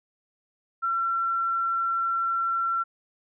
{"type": "tone", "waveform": "sine", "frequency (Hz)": 1356, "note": "E6", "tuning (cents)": 49, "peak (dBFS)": -23, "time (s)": [0.82, 2.84], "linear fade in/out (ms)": 20, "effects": []}